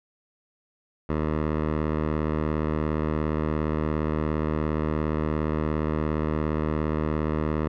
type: tone with low-pass filter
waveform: 10% pulse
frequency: 77.2 Hz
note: D#2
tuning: 13 cents flat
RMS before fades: -26 dBFS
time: 1.09-7.68 s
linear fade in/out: 5 ms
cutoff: 1500 Hz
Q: 0.83
effects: none